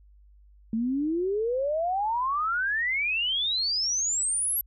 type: exponential sweep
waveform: sine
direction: up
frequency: 217.2 to 11860 Hz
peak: -24 dBFS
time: 0.73-4.61 s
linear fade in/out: 2 ms
effects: added 50 Hz sine -52 dBFS peak until 4.66 s